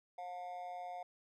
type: tone with amplitude modulation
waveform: triangle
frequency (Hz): 715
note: F5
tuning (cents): +41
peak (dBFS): -37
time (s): 0.18-1.03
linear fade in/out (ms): 5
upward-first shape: sine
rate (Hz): 179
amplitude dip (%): 75
effects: none